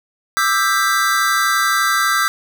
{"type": "chord", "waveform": "square", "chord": "E minor seventh", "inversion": "third", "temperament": "just", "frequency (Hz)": [1186.7, 1318.5, 1582.2, 1977.8], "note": ["D6", "E6", "G6", "B6"], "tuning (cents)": [18, 0, 16, 2], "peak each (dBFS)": [-22, -19, -19, -24], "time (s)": [0.37, 2.28], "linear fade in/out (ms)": 0, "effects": []}